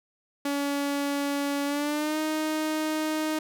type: tone with pitch glide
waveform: sawtooth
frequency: 283.4 to 310.8 Hz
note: C#4 to D#4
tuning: +38 to -2 cents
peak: -22 dBFS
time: 0.45-3.39 s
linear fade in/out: 5 ms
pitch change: +160 cents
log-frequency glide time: 1.65-2.19 s
effects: none

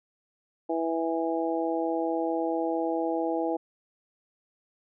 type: harmonic tone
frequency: 164.5 Hz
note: E3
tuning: 3 cents flat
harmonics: 2 / 3 / 4 / 5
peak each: -29 / -31 / -32 / -33 dBFS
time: 0.69-3.57 s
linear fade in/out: 10 ms
effects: none

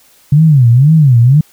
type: tone with vibrato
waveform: sine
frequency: 137 Hz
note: C#3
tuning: 20 cents flat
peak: -3 dBFS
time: 0.32-1.41 s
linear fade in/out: 5 ms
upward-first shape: sine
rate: 2 Hz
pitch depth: 280 cents each way
effects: white hiss -47 dBFS RMS until 1.52 s

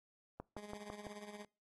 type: click train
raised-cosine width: 1 ms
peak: -30 dBFS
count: 5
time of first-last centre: 0.4-1.068 s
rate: 5.99 Hz
type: tone with tremolo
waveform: 15% pulse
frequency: 207.7 Hz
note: G#3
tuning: in tune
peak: -40 dBFS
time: 0.57-1.45 s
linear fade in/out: 0 ms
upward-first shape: sine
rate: 17 Hz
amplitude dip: 60%
effects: noise-tail reverb RT60 0.3 s tail -24 dB re dry + AAC 32 kbps

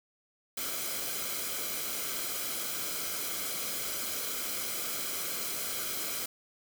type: noise with comb filter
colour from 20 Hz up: white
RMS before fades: -35 dBFS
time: 0.57-6.26 s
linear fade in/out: 5 ms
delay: 1.1 ms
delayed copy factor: -0.6
effects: none

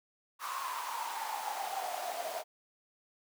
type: noise with high-pass filter sweep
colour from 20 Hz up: pink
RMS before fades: -38 dBFS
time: 0.39-2.44 s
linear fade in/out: 50 ms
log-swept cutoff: 1100 to 640 Hz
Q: 9.1
effects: none

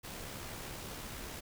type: noise with amplitude modulation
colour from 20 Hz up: pink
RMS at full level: -43 dBFS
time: 0.03-1.41 s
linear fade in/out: 20 ms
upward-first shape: sine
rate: 68 Hz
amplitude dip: 30%
effects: none

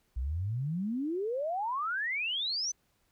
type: exponential sweep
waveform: sine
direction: up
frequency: 58.1 to 6190 Hz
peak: -30 dBFS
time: 0.16-2.72 s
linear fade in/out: 10 ms
effects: pink hiss -73 dBFS RMS until 3.11 s

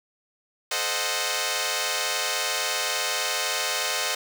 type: chord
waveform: 5% pulse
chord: A diminished seventh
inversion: none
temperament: equal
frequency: 440 / 523.3 / 622.3 / 740 Hz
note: A4 / C5 / Eb5 / Gb5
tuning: 0 / 0 / 0 / 0 cents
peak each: -21 / -18 / -18 / -19 dBFS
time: 0.71-4.15 s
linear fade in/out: 5 ms
effects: 8-bit

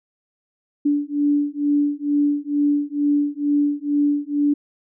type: beating tone pair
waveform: sine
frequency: 289.2 / 291.4 Hz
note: D4 / D4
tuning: -27 / -13 cents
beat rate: 2.2 Hz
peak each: -20 dBFS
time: 0.85-4.54 s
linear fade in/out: 10 ms
effects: none

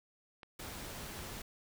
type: clicks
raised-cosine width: 0.3 ms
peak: -33 dBFS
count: 2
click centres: 0.432 / 1.191 s
type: noise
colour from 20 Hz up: pink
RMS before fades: -45 dBFS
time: 0.59-1.42 s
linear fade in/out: 5 ms
effects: none

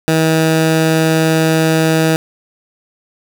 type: tone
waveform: 15% pulse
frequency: 160.2 Hz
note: E3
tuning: 49 cents flat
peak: -4 dBFS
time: 0.08-2.16 s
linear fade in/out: 0 ms
effects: none

